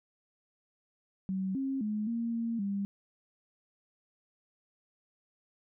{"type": "tone with pitch steps", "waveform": "sine", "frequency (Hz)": [190, 269.1, 212, 232.1, 230.5, 199.3], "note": ["F#3", "C4", "G#3", "A#3", "A#3", "G3"], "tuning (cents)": [46, 49, 36, -7, -19, 29], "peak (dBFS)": -30, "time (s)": [1.29, 2.85], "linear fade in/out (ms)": 0, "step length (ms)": 260, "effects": []}